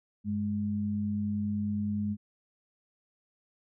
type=tone pair together; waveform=sine; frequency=98 / 207.7 Hz; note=G2 / G#3; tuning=0 / 0 cents; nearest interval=octave + minor second; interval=1300 cents; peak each=-35 / -29 dBFS; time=0.24-2.17 s; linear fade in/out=50 ms; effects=none